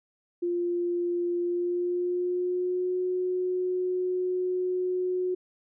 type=tone with pitch glide; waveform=sine; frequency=349.2 to 365.3 Hz; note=F4 to F#4; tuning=0 to -22 cents; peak=-25 dBFS; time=0.42-5.35 s; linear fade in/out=10 ms; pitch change=+78 cents; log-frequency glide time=1.4-2.99 s; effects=none